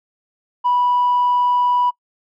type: tone with tanh clipping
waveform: triangle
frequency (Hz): 982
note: B5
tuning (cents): -10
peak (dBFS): -14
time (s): 0.64-1.91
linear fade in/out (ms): 20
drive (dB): 5
effects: noise-tail reverb RT60 0.1 s tail -24 dB re dry